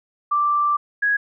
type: tone pair in turn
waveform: sine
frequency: 1174.7 / 1661.3 Hz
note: D6 / G#6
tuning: 0 / 0 cents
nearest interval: tritone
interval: 600 cents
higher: second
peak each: -16 dBFS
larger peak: neither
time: 0.31-0.77 / 1.02-1.17 s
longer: first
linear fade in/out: 10 ms
effects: none